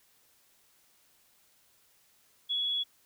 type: tone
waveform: sine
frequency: 3371 Hz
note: G#7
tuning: 25 cents sharp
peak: -28 dBFS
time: 2.49-2.84 s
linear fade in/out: 20 ms
effects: white hiss -66 dBFS RMS until 3.05 s